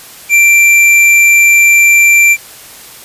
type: tone with tanh clipping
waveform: triangle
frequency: 2355 Hz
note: D7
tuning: 4 cents sharp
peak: -5 dBFS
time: 0.29-2.37 s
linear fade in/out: 50 ms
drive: 17 dB
effects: white hiss -33 dBFS RMS until 3.04 s + resampled to 32000 Hz